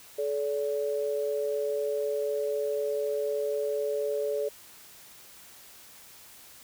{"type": "tone pair together", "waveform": "sine", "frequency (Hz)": [430, 574], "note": ["A4", "D5"], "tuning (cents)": [-40, -40], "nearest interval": "perfect fourth", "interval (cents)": 500, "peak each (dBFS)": [-29, -30], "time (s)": [0.18, 4.49], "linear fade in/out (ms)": 10, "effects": ["white hiss -51 dBFS RMS until 6.63 s"]}